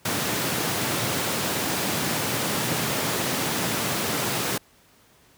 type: high-pass noise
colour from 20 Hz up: pink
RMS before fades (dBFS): -26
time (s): 0.05-4.58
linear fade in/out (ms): 5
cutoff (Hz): 110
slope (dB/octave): 24
effects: pink hiss -57 dBFS RMS until 5.37 s + high-pass 60 Hz 12 dB/octave